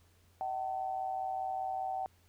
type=tone with amplitude modulation; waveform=sine; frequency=760 Hz; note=F#5; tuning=46 cents sharp; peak=-30 dBFS; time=0.41-2.06 s; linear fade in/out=0 ms; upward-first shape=sine; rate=125 Hz; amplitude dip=70%; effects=added 87 Hz sine -65 dBFS peak until 2.28 s + pink hiss -69 dBFS RMS until 2.28 s